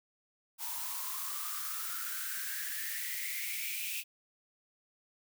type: noise with high-pass filter sweep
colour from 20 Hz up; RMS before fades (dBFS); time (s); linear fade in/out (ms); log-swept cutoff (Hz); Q
blue; -38; 0.58-4.04; 50; 890 to 2600; 9.5
effects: none